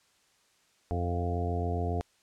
harmonic tone with a mistuned harmonic, 87.31 Hz, F2, in tune, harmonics 1 / 2 / 3 / 4 / 5 / 6 / 7 / 8 / 9, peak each -30 / -39 / -39 / -41 / -37 / -45 / -47 / -36 / -48 dBFS, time 0.91-2.01 s, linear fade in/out 0 ms, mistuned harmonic 7, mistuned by +31 cents, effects white hiss -67 dBFS RMS until 2.22 s + low-pass 8000 Hz 12 dB/octave

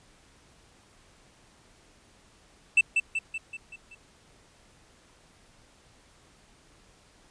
triangle tone with echo, 2658 Hz, E7, 14 cents sharp, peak -14 dBFS, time 2.77-2.81 s, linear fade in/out 5 ms, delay 190 ms, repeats 6, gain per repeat -5 dB, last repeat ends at 3.95 s, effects pink hiss -59 dBFS RMS until 7.3 s + resampled to 22050 Hz

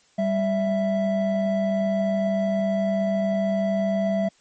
triangle tone pair together, 196 / 660.8 Hz, G3 / E5, 0 / +4 cents, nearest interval octave + major sixth, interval 2104 cents, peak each -21 dBFS, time 0.18-4.29 s, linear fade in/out 10 ms, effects white hiss -60 dBFS RMS until 4.4 s + MP3 32 kbps

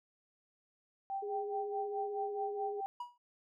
sine tone with tremolo, 782 Hz, G5, 4 cents flat, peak -34 dBFS, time 1.1-2.86 s, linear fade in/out 0 ms, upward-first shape sine, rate 4.7 Hz, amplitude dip 85%
sine tone with vibrato, 412.1 Hz, G#4, 13 cents flat, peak -37 dBFS, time 1.22-2.81 s, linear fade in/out 10 ms, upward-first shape triangle, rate 16 Hz, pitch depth 22 cents each way
triangle tone with exponential decay, 969 Hz, B5, 33 cents flat, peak -34 dBFS, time 3-3.18 s, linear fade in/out 5 ms, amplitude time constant 39 ms
effects none

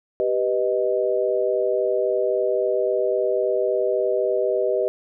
sine chord, G augmented, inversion none, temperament equal with one note detuned, 390.2 / 493.9 / 622.3 Hz, G4 / B4 / D#5, -8 / 0 / 0 cents, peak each -23 dBFS, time 0.2-4.88 s, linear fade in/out 0 ms, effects none

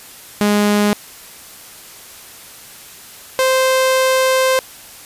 sawtooth tone pair in turn, 207 / 521.6 Hz, G#3 / C5, -5 / -5 cents, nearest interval octave + major third, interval 1600 cents, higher second, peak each -8 dBFS, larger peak neither, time 0.41-0.93 / 3.39-4.59 s, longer second, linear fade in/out 0 ms, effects white hiss -38 dBFS RMS until 5.05 s + resampled to 32000 Hz

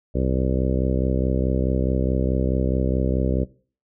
harmonic tone, 64.7 Hz, C2, 19 cents flat, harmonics 1 / 2 / 3 / 4 / 5 / 6 / 7 / 8 / 9, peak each -23 / -26 / -28 / -29 / -30 / -31 / -31 / -32 / -33 dBFS, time 0.14-3.45 s, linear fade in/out 20 ms, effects noise-tail reverb RT60 0.4 s tail -19 dB re dry

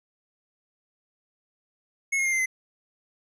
square tone with pitch steps, 2183 / 2149 / 2116 / 2083 / 2051 Hz, C#7 / C7 / C7 / C7 / C7, -27 / +46 / +19 / -8 / -35 cents, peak -23 dBFS, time 2.12-2.46 s, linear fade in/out 10 ms, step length 68 ms, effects low-pass 11000 Hz 12 dB/octave

